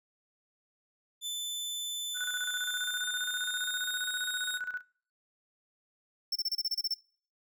sawtooth tone with pitch glide, 3520 to 3729 Hz, A7 to A#7, 0 to 0 cents, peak -31 dBFS, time 1.21-4.6 s, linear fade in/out 50 ms, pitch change +100 cents, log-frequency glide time 2.39-4.12 s
sine tone with tremolo, 1480 Hz, F#6, in tune, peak -32 dBFS, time 2.14-4.82 s, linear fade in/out 50 ms, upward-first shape square, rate 15 Hz, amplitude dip 70%
square tone bursts, 5390 Hz, E8, 38 cents sharp, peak -29 dBFS, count 10, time 6.32-6.941 s, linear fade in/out 5 ms, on 36 ms, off 29 ms
effects noise-tail reverb RT60 0.5 s tail -24 dB re dry

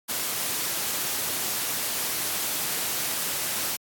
white noise, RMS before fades -28 dBFS, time 0.08-3.77 s, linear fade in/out 20 ms, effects high-pass 100 Hz 12 dB/octave + AAC 64 kbps

